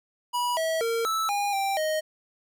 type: tone with pitch steps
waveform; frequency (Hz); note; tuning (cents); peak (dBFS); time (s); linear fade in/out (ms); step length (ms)
square; 974 / 647 / 459.4 / 1313 / 813 / 785 / 623; B5 / E5 / A#4 / E6 / G#5 / G5 / D#5; -24 / -32 / -25 / -7 / -37 / +2 / +2; -25; 0.33-2.01; 20; 240
effects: none